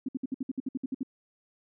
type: tone bursts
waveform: sine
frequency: 262.5 Hz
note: C4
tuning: 6 cents sharp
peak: -28 dBFS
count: 12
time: 0.06-1.032 s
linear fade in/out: 5 ms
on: 26 ms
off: 60 ms
effects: none